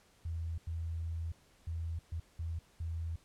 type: tone bursts at uneven times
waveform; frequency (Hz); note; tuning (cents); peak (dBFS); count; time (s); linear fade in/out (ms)
sine; 82.41; E2; 0; -35; 6; 0.25-0.58 / 0.67-1.32 / 1.67-1.99 / 2.12-2.2 / 2.39-2.59 / 2.8-3.16; 5
effects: pink hiss -66 dBFS RMS until 3.24 s + low-pass 11000 Hz 12 dB/octave